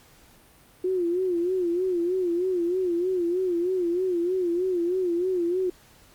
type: tone with vibrato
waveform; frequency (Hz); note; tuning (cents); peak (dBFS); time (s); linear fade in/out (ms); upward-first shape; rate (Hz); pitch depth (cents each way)
sine; 357.3; F4; +40; -22; 0.84-5.7; 5; sine; 3.2; 92
effects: pink hiss -55 dBFS RMS until 6.14 s + Opus 48 kbps